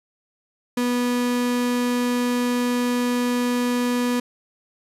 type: tone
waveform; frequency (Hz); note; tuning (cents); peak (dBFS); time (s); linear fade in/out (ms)
35% pulse; 244.8; B3; -15; -18; 0.77-4.2; 5
effects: resampled to 32000 Hz + 10-bit